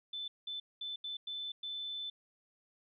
sine tone bursts at uneven times, 3520 Hz, A7, in tune, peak -38 dBFS, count 6, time 0.13-0.28 / 0.47-0.6 / 0.81-0.96 / 1.04-1.17 / 1.27-1.52 / 1.63-2.1 s, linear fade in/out 5 ms, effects none

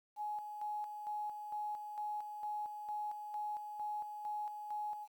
sine tone with tremolo, 840 Hz, G#5, 19 cents sharp, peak -37 dBFS, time 0.16-5.08 s, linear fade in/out 50 ms, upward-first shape square, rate 2.2 Hz, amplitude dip 50%, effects 11-bit

